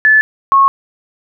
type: tone pair in turn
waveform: sine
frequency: 1736 / 1093.6 Hz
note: A6 / C#6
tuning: -24 / -24 cents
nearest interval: minor sixth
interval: 800 cents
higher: first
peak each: -5 dBFS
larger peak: neither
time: 0.05-0.21 / 0.52-0.68 s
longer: neither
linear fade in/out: 0 ms
effects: none